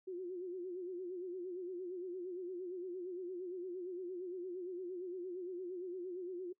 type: tone with vibrato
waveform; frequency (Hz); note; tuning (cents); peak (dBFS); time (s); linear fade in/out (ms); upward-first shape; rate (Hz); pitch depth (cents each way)
sine; 361.7; F#4; -39; -40; 0.07-6.53; 10; sine; 8.7; 80
effects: noise-tail reverb RT60 0.1 s tail -23 dB re dry